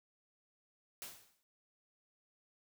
white noise with exponential decay, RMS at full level -44 dBFS, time 1.02-1.43 s, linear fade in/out 0 ms, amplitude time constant 88 ms, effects none

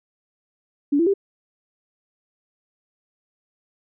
sine tone with pitch steps, 286.3 / 336.6 / 395.6 Hz, D4 / E4 / G4, -44 / +36 / +16 cents, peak -15 dBFS, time 0.92-1.139 s, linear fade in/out 10 ms, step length 73 ms, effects none

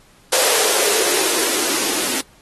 violet noise with band-pass filter sweep, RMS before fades -19 dBFS, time 0.32-2.21 s, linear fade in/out 5 ms, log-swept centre 510 to 270 Hz, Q 4, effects pink hiss -52 dBFS RMS until 2.41 s + AAC 32 kbps

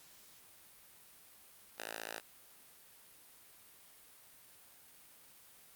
5% pulse tone with high-pass filter, 55 Hz, A1, in tune, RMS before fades -45 dBFS, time 1.78-2.2 s, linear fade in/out 5 ms, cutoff 820 Hz, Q 0.62, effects white hiss -60 dBFS RMS until 5.75 s + Opus 48 kbps

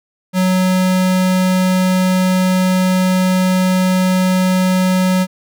square tone, 185 Hz, F#3, in tune, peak -12 dBFS, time 0.33-5.27 s, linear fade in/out 50 ms, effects none

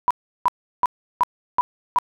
sine tone bursts, 987.8 Hz, B5, in tune, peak -13 dBFS, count 6, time 0.08-1.986 s, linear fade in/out 0 ms, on 26 ms, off 350 ms, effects none

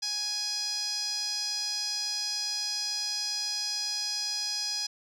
sawtooth tone with band-pass filter, 830.6 Hz, G#5, in tune, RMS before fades -32 dBFS, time 0.02-4.87 s, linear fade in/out 10 ms, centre 5200 Hz, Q 8.5, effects none

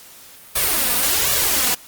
white noise with flanger, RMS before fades -18 dBFS, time 0.55-1.75 s, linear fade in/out 10 ms, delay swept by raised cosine 1.7 to 4.1 ms, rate 1.3 Hz, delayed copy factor +0.65, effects white hiss -43 dBFS RMS until 1.87 s + Opus 48 kbps

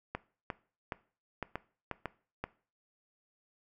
clicks, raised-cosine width 0.5 ms, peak -20 dBFS, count 8, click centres 0.15 / 0.502 / 0.922 / 1.427 / 1.556 / 1.913 / 2.057 / 2.44 s, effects noise-tail reverb RT60 0.4 s tail -19 dB re dry

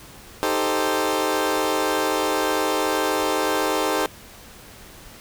20% pulse chord, A half-diminished seventh, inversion second, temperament equal, 311.1 / 392 / 440 / 523.3 Hz, Eb4 / G4 / A4 / C5, 0 / 0 / 0 / 0 cents, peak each -21 dBFS, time 0.43-4.06 s, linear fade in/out 0 ms, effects pink hiss -44 dBFS RMS until 5.2 s

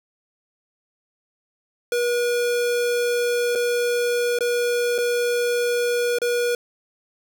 square tone with dropouts, 481.8 Hz, B4, 43 cents flat, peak -20 dBFS, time 1.92-6.55 s, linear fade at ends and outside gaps 2 ms, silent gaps 3.552-3.556 / 4.388-4.407 / 4.981-4.985 / 6.186-6.217 s, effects none

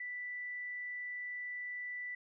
sine tone, 1975.5 Hz, B6, in tune, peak -39 dBFS, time 0-2.15 s, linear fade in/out 5 ms, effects none

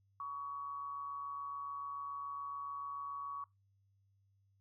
sine tone with amplitude modulation, 1125 Hz, C#6, 25 cents sharp, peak -38 dBFS, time 0.2-3.44 s, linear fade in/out 2 ms, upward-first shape sine, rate 147 Hz, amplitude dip 45%, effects noise-tail reverb RT60 0.2 s tail -22 dB re dry + added 98 Hz sine -70 dBFS peak until 4.6 s

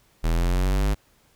square linear sweep, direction up, 40.05 to 51.2 Hz, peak -20 dBFS, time 0.23-0.95 s, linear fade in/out 20 ms, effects pink hiss -61 dBFS RMS until 1.35 s

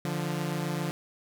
sawtooth tone pair together, 147.12 / 174.61 Hz, D3 / F3, +3 / 0 cents, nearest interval minor third, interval 297 cents, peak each -28 dBFS, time 0.05-0.91 s, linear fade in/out 0 ms, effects none

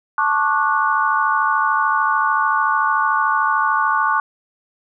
sine chord, D major seventh, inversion second, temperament just, 881 / 1101.2 / 1174.7 / 1468.3 Hz, A5 / C#6 / D6 / F#6, +2 / -12 / 0 / -14 cents, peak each -21 / -19 / -21 / -20 dBFS, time 0.18-4.2 s, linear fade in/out 2 ms, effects none

